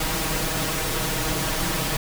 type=noise with comb filter; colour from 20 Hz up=pink; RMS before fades=-25 dBFS; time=0-1.97 s; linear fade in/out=5 ms; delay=6.3 ms; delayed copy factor=+0.9; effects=none